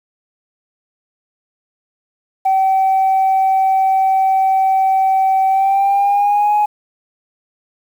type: tone with pitch glide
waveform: sine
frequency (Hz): 767 to 836.4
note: G5 to G#5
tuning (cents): -38 to +12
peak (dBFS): -9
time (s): 2.45-6.66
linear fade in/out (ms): 10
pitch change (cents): +150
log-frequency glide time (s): 5.48-6.55
effects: tanh soft clip ceiling -8 dBFS + 7-bit